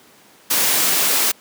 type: noise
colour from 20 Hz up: white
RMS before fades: -17 dBFS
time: 0.5-1.32 s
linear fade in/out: 10 ms
effects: pink hiss -49 dBFS RMS until 1.4 s + high-pass 200 Hz 12 dB/octave